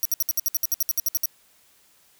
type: tone bursts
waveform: 5% pulse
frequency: 5750 Hz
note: F8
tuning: 50 cents sharp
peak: -14 dBFS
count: 15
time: 0.03-1.257 s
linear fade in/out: 0 ms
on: 23 ms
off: 63 ms
effects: white hiss -59 dBFS RMS until 2.19 s